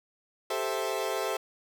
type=chord; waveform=30% pulse; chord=A minor seventh; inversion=third; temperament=equal; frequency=392 / 440 / 523.3 / 659.3 Hz; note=G4 / A4 / C5 / E5; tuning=0 / 0 / 0 / 0 cents; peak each=-32 dBFS; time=0.5-1.37 s; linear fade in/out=5 ms; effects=none